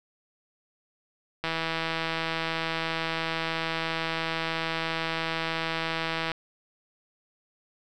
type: click train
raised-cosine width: 0.3 ms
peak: -13 dBFS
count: 796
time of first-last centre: 1.44-6.317 s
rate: 163 Hz
effects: none